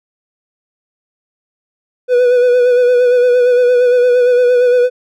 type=tone with vibrato; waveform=triangle; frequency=493.3 Hz; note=B4; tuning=2 cents flat; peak=-5 dBFS; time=2.08-4.9 s; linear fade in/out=50 ms; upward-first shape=sine; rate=8.7 Hz; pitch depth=33 cents each way; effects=none